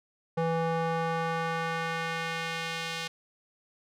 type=tone with band-pass filter sweep; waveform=square; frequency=164.81 Hz; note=E3; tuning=in tune; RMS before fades=-31 dBFS; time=0.37-3.08 s; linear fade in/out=10 ms; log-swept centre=600 to 3400 Hz; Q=1; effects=none